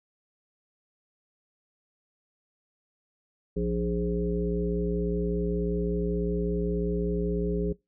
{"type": "harmonic tone with a mistuned harmonic", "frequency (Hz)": 58.27, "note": "A#1", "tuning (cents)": 0, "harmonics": [1, 3, 5, 7, 9], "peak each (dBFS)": [-31, -29, -36, -30, -40], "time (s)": [3.56, 7.73], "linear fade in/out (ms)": 10, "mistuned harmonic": 7, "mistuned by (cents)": 22, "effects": ["noise-tail reverb RT60 0.2 s tail -22 dB re dry"]}